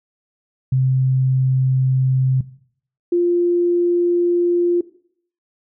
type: tone pair in turn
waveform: sine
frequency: 130.7 / 348.9 Hz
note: C3 / F4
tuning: -1 / -2 cents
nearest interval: octave + perfect fourth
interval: 1699 cents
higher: second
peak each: -13 dBFS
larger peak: neither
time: 0.72-2.41 / 3.12-4.81 s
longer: neither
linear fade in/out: 5 ms
effects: noise-tail reverb RT60 0.6 s tail -18 dB re dry